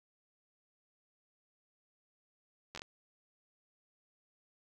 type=slowing click train; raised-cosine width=0.2 ms; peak=-26 dBFS; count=5; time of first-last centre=2.75-2.819 s; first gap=11 ms; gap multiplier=1.31; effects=none